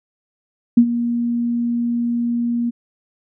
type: tone with ADSR envelope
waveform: sine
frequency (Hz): 237.1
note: A#3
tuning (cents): +30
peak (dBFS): -4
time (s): 0.77-2.71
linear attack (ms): 7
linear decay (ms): 72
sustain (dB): -13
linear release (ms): 21
effects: none